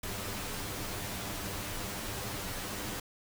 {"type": "noise with comb filter", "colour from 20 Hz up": "pink", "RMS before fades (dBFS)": -38, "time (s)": [0.03, 3], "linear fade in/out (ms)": 5, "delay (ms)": 10, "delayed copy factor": 0.6, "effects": []}